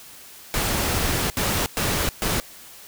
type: noise bursts at uneven times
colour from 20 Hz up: pink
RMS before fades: -23 dBFS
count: 4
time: 0.54-1.3 / 1.37-1.66 / 1.77-2.09 / 2.22-2.4 s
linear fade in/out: 0 ms
effects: white hiss -44 dBFS RMS until 2.87 s